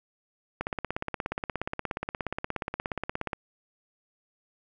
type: click train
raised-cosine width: 0.5 ms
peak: -15 dBFS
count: 47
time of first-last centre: 0.61-3.332 s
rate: 16.9 Hz
effects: none